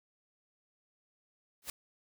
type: noise with exponential growth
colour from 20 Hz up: white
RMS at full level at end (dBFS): -34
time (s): 1.62-1.7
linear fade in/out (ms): 2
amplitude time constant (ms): 17
effects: none